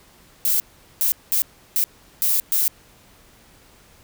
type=noise bursts at uneven times; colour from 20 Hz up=violet; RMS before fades=-19 dBFS; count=6; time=0.45-0.6 / 1.01-1.12 / 1.32-1.42 / 1.76-1.84 / 2.22-2.4 / 2.52-2.68 s; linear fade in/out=0 ms; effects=pink hiss -52 dBFS RMS until 4.03 s